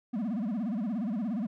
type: tone with vibrato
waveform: triangle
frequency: 219.5 Hz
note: A3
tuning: 4 cents flat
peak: -27 dBFS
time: 0.13-1.47 s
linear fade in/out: 10 ms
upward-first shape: sine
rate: 17 Hz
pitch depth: 230 cents each way
effects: none